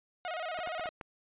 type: tone with vibrato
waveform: sawtooth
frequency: 677 Hz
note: E5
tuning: 46 cents sharp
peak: -31 dBFS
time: 0.25-0.89 s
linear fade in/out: 0 ms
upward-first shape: square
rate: 17 Hz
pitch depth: 110 cents each way
type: clicks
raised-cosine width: 0.5 ms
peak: -26 dBFS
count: 5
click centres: 0.589 / 0.674 / 0.796 / 0.858 / 1.012 s
effects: resampled to 8000 Hz